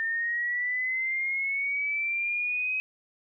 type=linear sweep; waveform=sine; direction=up; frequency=1800 to 2538 Hz; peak=-26 dBFS; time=0-2.8 s; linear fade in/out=0 ms; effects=none